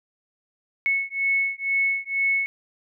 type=beating tone pair; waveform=sine; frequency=2200 / 2202.1 Hz; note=C#7 / C#7; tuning=-14 / -12 cents; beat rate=2.1 Hz; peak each=-24 dBFS; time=0.86-2.46 s; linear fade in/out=0 ms; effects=none